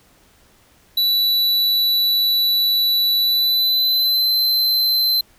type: tone with pitch glide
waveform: square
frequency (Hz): 3951 to 4083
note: B7 to C8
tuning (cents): 0 to -43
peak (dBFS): -15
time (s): 0.97-5.21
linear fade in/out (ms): 5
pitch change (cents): +57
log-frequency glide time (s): 3.19-4.4
effects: pink hiss -54 dBFS RMS until 5.38 s